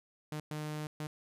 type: tone bursts at uneven times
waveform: sawtooth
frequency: 152 Hz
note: D#3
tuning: 40 cents flat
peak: -33 dBFS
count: 3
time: 0.32-0.4 / 0.51-0.87 / 1-1.07 s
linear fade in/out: 2 ms
effects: resampled to 32000 Hz